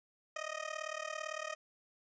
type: tone with amplitude modulation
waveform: 15% pulse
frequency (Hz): 622.3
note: D#5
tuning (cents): 0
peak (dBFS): -29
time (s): 0.36-1.55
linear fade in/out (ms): 5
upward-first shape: sine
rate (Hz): 37.8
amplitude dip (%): 90
effects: resampled to 16000 Hz